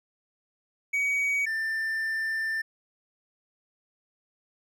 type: tone pair in turn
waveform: triangle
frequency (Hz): 2259 / 1784.2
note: C#7 / A6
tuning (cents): +32 / +24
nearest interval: major third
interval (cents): 408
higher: first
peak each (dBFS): -22 / -25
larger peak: first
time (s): 0.93-1.46 / 1.46-2.62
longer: second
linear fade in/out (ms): 10
effects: none